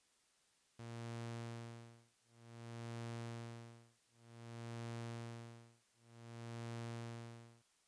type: tone with tremolo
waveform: sawtooth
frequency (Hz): 116.54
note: A#2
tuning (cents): 0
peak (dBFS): -40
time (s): 0.79-7.62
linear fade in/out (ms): 5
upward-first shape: sine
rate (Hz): 0.54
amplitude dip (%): 100
effects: white hiss -75 dBFS RMS until 7.87 s + resampled to 22050 Hz